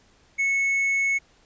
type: tone with tanh clipping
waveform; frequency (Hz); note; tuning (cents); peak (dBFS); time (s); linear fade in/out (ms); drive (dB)
sine; 2201; C#7; -13; -21; 0.38-1.19; 20; 4
effects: pink hiss -59 dBFS RMS until 1.45 s + resampled to 16000 Hz